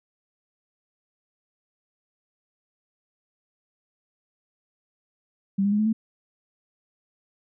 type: tone with pitch steps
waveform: sine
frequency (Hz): 196 / 202.1 / 208.4 / 214.9 / 221.5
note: G3 / G#3 / G#3 / A3 / A3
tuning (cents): 0 / -47 / +6 / -41 / +12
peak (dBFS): -19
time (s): 5.58-5.93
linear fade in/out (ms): 10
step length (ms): 70
effects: none